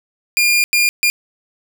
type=tone bursts at uneven times; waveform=sawtooth; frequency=2411 Hz; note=D7; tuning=45 cents sharp; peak=-8 dBFS; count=3; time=0.37-0.64 / 0.73-0.89 / 1.03-1.1 s; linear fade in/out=0 ms; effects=none